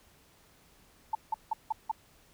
sine tone bursts, 880 Hz, A5, in tune, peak -26 dBFS, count 5, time 1.13-1.915 s, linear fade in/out 5 ms, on 21 ms, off 170 ms, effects pink hiss -62 dBFS RMS until 2.33 s

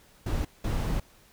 brown noise bursts at uneven times, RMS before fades -28 dBFS, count 2, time 0.26-0.45 / 0.64-1 s, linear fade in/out 5 ms, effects pink hiss -58 dBFS RMS until 1.32 s

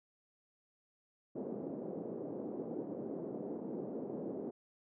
white band-pass noise, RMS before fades -42 dBFS, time 1.35-4.51 s, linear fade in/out 10 ms, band 180 to 480 Hz, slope 24 dB/octave, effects none

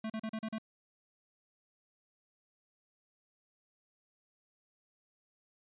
square tone bursts, 220 Hz, A3, in tune, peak -36 dBFS, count 6, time 0.04-0.584 s, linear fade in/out 5 ms, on 59 ms, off 38 ms, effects resampled to 8000 Hz

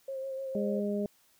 sine tone with vibrato, 534 Hz, C5, 35 cents sharp, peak -34 dBFS, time 0.08-0.8 s, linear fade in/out 5 ms, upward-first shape sine, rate 6.6 Hz, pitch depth 24 cents each way
harmonic tone, 204.6 Hz, G#3, 26 cents flat, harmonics 1 / 2 / 3, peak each -31 / -34 / -36 dBFS, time 0.55-1.06 s, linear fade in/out 2 ms
effects white hiss -66 dBFS RMS until 1.39 s

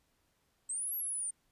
sine linear two-way sweep, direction up then down, 7900 to 11720 to 8830 Hz, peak -34 dBFS, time 0.69-1.31 s, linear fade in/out 10 ms, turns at 0.95 s, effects pink hiss -75 dBFS RMS until 1.51 s + resampled to 32000 Hz

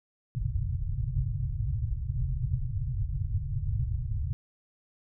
white low-pass noise, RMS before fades -30 dBFS, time 0.35-4.33 s, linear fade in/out 0 ms, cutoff 140 Hz, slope 96 dB/octave, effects none

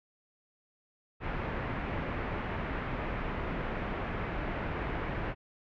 pink low-pass noise, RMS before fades -35 dBFS, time 1.2-5.35 s, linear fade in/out 50 ms, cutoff 2300 Hz, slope 24 dB/octave, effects none

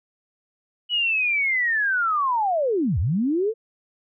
sine linear two-way sweep, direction down then up, 2960 to 69.3 to 464.7 Hz, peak -19 dBFS, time 0.89-3.54 s, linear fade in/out 50 ms, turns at 2.99 s, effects none

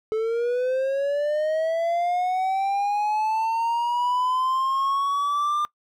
triangle linear sweep, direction up, 432.7 to 1200 Hz, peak -19 dBFS, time 0.12-5.65 s, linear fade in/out 0 ms, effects noise-tail reverb RT60 0.1 s tail -22 dB re dry

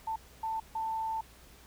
sine tone bursts at uneven times, 889 Hz, A5, 18 cents sharp, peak -31 dBFS, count 3, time 0.07-0.16 / 0.43-0.6 / 0.75-1.21 s, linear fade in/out 5 ms, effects added 60 Hz sine -58 dBFS peak until 1.66 s + pink hiss -57 dBFS RMS until 1.66 s

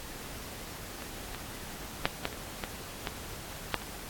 clicks, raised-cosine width 0.3 ms, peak -24 / -22 / -8 / -13 / -26 / -17 / -15 / -10 / -28 dBFS, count 9, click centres 1.022 / 1.347 / 2.055 / 2.254 / 2.328 / 2.638 / 3.072 / 3.743 / 3.819 s, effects pink hiss -43 dBFS RMS until 4.09 s + AAC 64 kbps

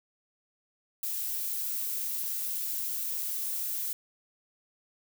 violet noise, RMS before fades -33 dBFS, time 1.03-3.93 s, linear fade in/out 2 ms, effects none

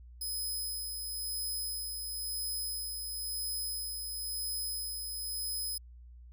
10% pulse tone with tremolo, 5070 Hz, D#8, 32 cents sharp, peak -28 dBFS, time 0.21-5.78 s, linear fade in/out 5 ms, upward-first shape sine, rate 0.98 Hz, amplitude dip 35%, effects added 60 Hz sine -49 dBFS peak until 6.32 s

